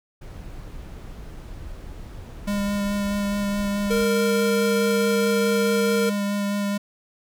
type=noise; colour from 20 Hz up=brown; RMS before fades=-37 dBFS; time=0.21-4.06 s; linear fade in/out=10 ms
type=tone with vibrato; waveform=square; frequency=202.5 Hz; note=G#3; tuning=43 cents flat; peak=-23 dBFS; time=2.47-6.78 s; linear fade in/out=10 ms; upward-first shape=sine; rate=4.7 Hz; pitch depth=11 cents each way
type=tone; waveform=square; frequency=463.8 Hz; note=A#4; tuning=9 cents flat; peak=-21 dBFS; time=3.9-6.1 s; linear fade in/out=10 ms
effects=none